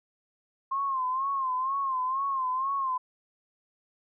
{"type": "tone with vibrato", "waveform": "sine", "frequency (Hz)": 1060, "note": "C6", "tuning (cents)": 22, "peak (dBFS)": -26, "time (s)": [0.71, 2.98], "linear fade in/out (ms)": 10, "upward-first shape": "sine", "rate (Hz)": 2.1, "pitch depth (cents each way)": 82, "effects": []}